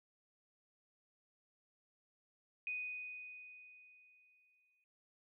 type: tone with exponential decay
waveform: sine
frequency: 2489 Hz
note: D#7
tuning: in tune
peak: -37 dBFS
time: 2.67-4.84 s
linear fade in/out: 1 ms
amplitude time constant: 470 ms
effects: none